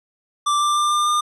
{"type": "tone with pitch steps", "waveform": "square", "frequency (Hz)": [1174.7, 1182.9, 1191.1, 1199.4, 1207.7], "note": ["D6", "D6", "D6", "D6", "D6"], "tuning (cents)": [0, 12, 24, 36, 48], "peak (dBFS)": -17, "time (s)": [0.46, 1.21], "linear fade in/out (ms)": 10, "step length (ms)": 150, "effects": ["resampled to 24000 Hz"]}